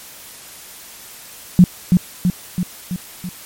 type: tone with echo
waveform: sine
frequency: 180 Hz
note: F#3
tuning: 47 cents flat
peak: -3 dBFS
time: 1.59-1.64 s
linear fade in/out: 0 ms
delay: 330 ms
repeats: 5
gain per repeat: -4 dB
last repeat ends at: 3.29 s
effects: white hiss -38 dBFS RMS until 3.45 s + MP3 64 kbps